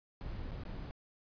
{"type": "noise with dropouts", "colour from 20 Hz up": "brown", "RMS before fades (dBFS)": -42, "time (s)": [0.21, 0.91], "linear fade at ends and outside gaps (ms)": 0, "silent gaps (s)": [[0.51, 0.518], [0.636, 0.652]], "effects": ["resampled to 11025 Hz"]}